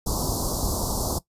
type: band-stop noise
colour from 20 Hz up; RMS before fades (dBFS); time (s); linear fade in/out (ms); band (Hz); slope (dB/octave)
pink; -26; 0.06-1.19; 10; 1100 to 4400; 48
effects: noise-tail reverb RT60 0.1 s tail -17 dB re dry + resampled to 32000 Hz